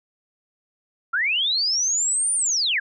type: linear two-way sweep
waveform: sine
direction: up then down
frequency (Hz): 1318 to 9397 to 1511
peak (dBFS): -19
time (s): 1.13-2.8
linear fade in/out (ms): 10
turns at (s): 2.34
effects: none